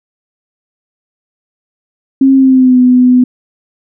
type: tone with pitch glide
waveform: sine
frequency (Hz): 268.5 to 250.5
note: C4 to B3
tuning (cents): +45 to +25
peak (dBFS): -3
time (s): 2.21-3.24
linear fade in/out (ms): 5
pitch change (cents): -120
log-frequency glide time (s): 2.35-2.79
effects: none